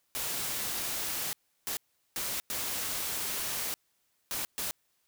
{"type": "noise bursts at uneven times", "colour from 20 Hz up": "white", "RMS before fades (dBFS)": -34, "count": 6, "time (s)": [[0.15, 1.33], [1.67, 1.77], [2.16, 2.4], [2.5, 3.74], [4.31, 4.45], [4.58, 4.71]], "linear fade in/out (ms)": 0, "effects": ["white hiss -74 dBFS RMS until 5.07 s"]}